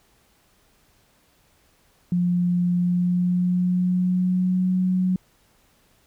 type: tone with pitch glide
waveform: sine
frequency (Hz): 176.8 to 184.2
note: F3 to F#3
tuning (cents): +22 to -7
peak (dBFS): -18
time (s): 2.12-5.16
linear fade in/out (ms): 2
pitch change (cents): +71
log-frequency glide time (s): 2.76-4.71
effects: pink hiss -61 dBFS RMS until 6.06 s